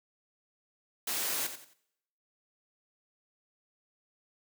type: noise with echo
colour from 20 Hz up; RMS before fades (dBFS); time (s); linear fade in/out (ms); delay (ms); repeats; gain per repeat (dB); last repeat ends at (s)
white; -33; 1.07-1.47; 5; 89; 3; -10; 1.737
effects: noise-tail reverb RT60 0.8 s tail -22 dB re dry + high-pass 200 Hz 12 dB/octave